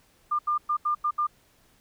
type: tone bursts at uneven times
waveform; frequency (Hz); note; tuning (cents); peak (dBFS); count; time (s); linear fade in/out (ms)
sine; 1200; D6; +37; -22; 6; 0.31-0.39 / 0.47-0.58 / 0.69-0.77 / 0.85-0.95 / 1.04-1.11 / 1.18-1.27; 10
effects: pink hiss -62 dBFS RMS until 1.8 s